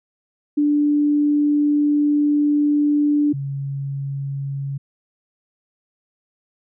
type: tone pair in turn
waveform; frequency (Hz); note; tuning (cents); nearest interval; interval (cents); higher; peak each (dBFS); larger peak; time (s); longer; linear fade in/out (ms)
sine; 293.7 / 138.61; D4 / C#3; 0 / 0; octave + minor second; 1300; first; -14 / -23; first; 0.57-3.33 / 3.33-4.78; first; 10
effects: none